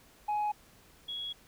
sine tone pair in turn, 838 / 3337 Hz, G#5 / G#7, +15 / +8 cents, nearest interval 2 octaves, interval 2393 cents, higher second, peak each -26 / -35 dBFS, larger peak first, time 0.28-0.52 / 1.08-1.33 s, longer second, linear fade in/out 10 ms, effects tanh soft clip ceiling -27 dBFS + pink hiss -60 dBFS RMS until 1.47 s

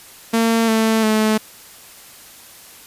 sawtooth tone with pitch steps, 227.7 / 222.1 / 216.7 Hz, A#3 / A3 / A3, -40 / +16 / -26 cents, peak -10 dBFS, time 0.33-1.38 s, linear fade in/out 10 ms, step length 350 ms, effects white hiss -42 dBFS RMS until 2.86 s + resampled to 32000 Hz

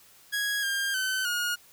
sawtooth tone with pitch steps, 1657 / 1605 / 1526 / 1435 Hz, G#6 / G6 / G6 / F6, -4 / +40 / -47 / +47 cents, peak -23 dBFS, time 0.32-1.56 s, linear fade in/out 20 ms, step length 310 ms, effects white hiss -56 dBFS RMS until 1.72 s

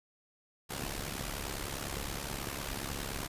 pink noise with amplitude modulation, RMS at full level -35 dBFS, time 0.69-3.28 s, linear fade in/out 20 ms, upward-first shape sine, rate 69.7 Hz, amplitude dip 75%, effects resampled to 32000 Hz

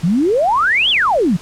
sine exponential two-way sweep, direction up then down, 154.2 to 3520 to 154.2 Hz, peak -11 dBFS, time 0.03-1.37 s, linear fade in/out 10 ms, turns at 0.9 s, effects pink hiss -37 dBFS RMS until 1.41 s + low-pass 9000 Hz 12 dB/octave

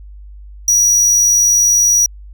square tone, 5800 Hz, F#8, 35 cents flat, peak -9 dBFS, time 0.68-2.06 s, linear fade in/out 2 ms, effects added 50 Hz sine -32 dBFS peak until 2.33 s

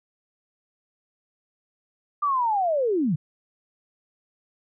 sine linear sweep, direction down, 1200 to 132.7 Hz, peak -20 dBFS, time 2.22-3.16 s, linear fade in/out 10 ms, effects none

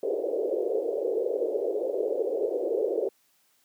white band-pass noise, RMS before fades -28 dBFS, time 0.03-3.09 s, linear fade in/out 2 ms, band 380 to 530 Hz, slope 48 dB/octave, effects white hiss -67 dBFS RMS until 3.64 s + high-pass 150 Hz 12 dB/octave

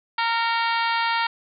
harmonic tone with a mistuned harmonic, 461.7 Hz, A#4, 17 cents flat, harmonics 2 / 3 / 4 / 5 / 6 / 7 / 8 / 9 / 10, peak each -23 / -27 / -29 / -31 / -33 / -34 / -35 / -36 / -37 dBFS, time 0.18-1.27 s, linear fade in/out 5 ms, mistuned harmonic 5, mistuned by -33 cents, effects none

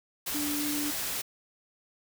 sine tone in noise, 293.7 Hz, D4, in tune, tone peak -31 dBFS, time 0.34-0.91 s, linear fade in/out 10 ms, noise white, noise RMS -33 dBFS, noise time 0.26-1.22 s, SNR -1 dB, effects none

